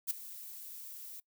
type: noise with ADSR envelope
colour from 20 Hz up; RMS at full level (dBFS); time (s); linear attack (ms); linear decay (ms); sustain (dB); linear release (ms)
violet; -30; 0.07-1.2; 35; 8; -17; 5
effects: noise-tail reverb RT60 0.1 s tail -21 dB re dry